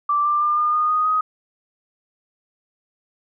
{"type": "tone with pitch steps", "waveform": "sine", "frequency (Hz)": [1171, 1184.6, 1198.4, 1212.3, 1226.4, 1240.6, 1255], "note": ["D6", "D6", "D6", "D#6", "D#6", "D#6", "D#6"], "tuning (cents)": [-5, 15, 35, -45, -25, -5, 15], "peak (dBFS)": -16, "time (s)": [0.09, 1.21], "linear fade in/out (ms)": 5, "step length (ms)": 160, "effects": []}